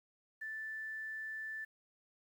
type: tone with quantisation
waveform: sine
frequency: 1760 Hz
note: A6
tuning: in tune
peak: -40 dBFS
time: 0.41-1.65 s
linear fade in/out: 10 ms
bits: 11
effects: none